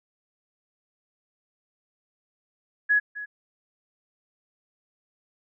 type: tone with echo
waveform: sine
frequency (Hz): 1680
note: G#6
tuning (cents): +19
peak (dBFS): -17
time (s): 2.89-3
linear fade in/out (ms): 20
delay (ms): 260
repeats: 1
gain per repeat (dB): -15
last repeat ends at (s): 3.26
effects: none